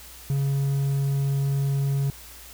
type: tone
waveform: triangle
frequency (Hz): 138.59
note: C#3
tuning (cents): 0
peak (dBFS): -19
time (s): 0.3-2.1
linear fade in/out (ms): 0
effects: added 60 Hz sine -48 dBFS peak until 2.53 s + white hiss -45 dBFS RMS until 2.53 s